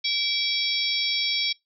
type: harmonic tone with a mistuned harmonic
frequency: 770 Hz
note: G5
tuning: 31 cents flat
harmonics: 3 / 4 / 5 / 6 / 7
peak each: -29 / -29 / -29 / -29 / -29 dBFS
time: 0.04-1.53 s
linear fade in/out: 10 ms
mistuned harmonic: 4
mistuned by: +130 cents
effects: noise-tail reverb RT60 0.2 s tail -26 dB re dry